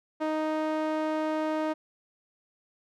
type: tone with band-pass filter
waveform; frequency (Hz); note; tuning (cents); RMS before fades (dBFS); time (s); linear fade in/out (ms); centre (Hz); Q
sawtooth; 311.1; D#4; 0; -29; 0.2-1.74; 20; 670; 0.93
effects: none